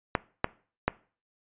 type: clicks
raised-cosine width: 0.5 ms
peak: -8 dBFS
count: 3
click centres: 0.152 / 0.444 / 0.88 s
effects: noise-tail reverb RT60 0.4 s tail -20 dB re dry + resampled to 8000 Hz